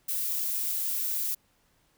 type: noise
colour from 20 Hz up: violet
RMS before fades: -30 dBFS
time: 0.08-1.35 s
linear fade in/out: 10 ms
effects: pink hiss -68 dBFS RMS until 1.97 s